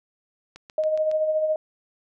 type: click train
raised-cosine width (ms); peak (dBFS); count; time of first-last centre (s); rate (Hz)
0.2; -25; 5; 0.56-1.114; 7.22
type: tone with tremolo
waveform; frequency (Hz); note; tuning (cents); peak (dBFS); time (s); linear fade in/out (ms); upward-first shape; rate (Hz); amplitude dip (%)
sine; 622.3; D#5; 0; -18; 0.78-1.56; 2; sine; 14; 45
effects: none